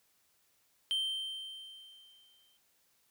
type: tone with exponential decay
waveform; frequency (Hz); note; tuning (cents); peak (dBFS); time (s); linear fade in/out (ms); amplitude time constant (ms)
triangle; 3126; G7; -6; -27; 0.91-2.57; 0; 360
effects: white hiss -72 dBFS RMS until 3.1 s